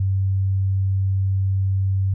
sine tone, 96.3 Hz, G2, 30 cents flat, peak -17 dBFS, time 0-2.14 s, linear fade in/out 5 ms, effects none

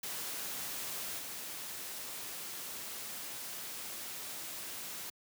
white noise with level steps, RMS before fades -40 / -43 dBFS, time 0.03-5.1 s, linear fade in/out 5 ms, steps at 1.18 s, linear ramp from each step 10 ms, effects high-pass 100 Hz 12 dB/octave

